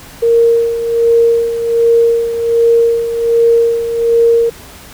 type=tone with tremolo; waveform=sine; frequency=464.4 Hz; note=A#4; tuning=7 cents flat; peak=-5 dBFS; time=0.22-4.5 s; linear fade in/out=10 ms; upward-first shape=sine; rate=1.3 Hz; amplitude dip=65%; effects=pink hiss -35 dBFS RMS until 4.93 s